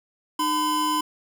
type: tone pair together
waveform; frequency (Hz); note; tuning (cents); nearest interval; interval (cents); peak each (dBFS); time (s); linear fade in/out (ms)
square; 305.2 / 1012; D#4 / B5; -33 / +42; octave + major sixth; 2075; -28 / -23; 0.39-1.01; 5
effects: none